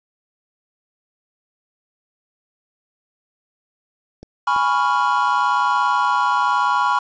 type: clicks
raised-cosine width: 2 ms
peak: -24 dBFS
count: 2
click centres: 4.23 / 4.563 s
type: chord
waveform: triangle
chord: C# dominant seventh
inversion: second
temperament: equal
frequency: 830.6 / 987.8 / 1108.7 / 1396.9 Hz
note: G#5 / B5 / C#6 / E#6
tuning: 0 / 0 / 0 / 0 cents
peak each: -21 / -17 / -19 / -21 dBFS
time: 4.47-6.99 s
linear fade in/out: 5 ms
effects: resampled to 16000 Hz + 7-bit